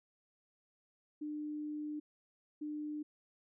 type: tone bursts at uneven times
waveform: sine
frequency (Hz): 300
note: D4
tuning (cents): +37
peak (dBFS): -38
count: 2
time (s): 1.21-2 / 2.61-3.03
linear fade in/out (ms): 10
effects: none